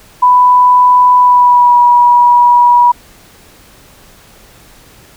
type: tone with pitch glide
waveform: sine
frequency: 993 to 968.6 Hz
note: B5 to B5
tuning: +9 to -34 cents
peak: -3 dBFS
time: 0.22-2.92 s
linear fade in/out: 10 ms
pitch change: -43 cents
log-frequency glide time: 1.18-1.78 s
effects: pink hiss -41 dBFS RMS until 5.16 s